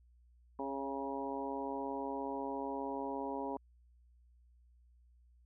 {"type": "harmonic tone with a mistuned harmonic", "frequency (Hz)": 136.9, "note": "C#3", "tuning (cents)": -21, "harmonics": [2, 3, 4, 5, 6, 7], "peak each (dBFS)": [-42, -43, -45, -47, -45, -43], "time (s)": [0.59, 3.57], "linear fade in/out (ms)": 2, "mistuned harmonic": 4, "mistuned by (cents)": 17, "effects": ["added 60 Hz sine -62 dBFS peak until 5.45 s"]}